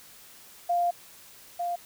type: tone pair in turn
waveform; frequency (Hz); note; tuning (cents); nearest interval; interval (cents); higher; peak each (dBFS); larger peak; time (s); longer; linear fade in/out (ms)
sine; 698.5 / 698.5; F5 / F5; 0 / 0; unison; 0; neither; -22 / -27; first; 0.69-0.91 / 1.59-1.76; first; 10
effects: white hiss -51 dBFS RMS until 1.85 s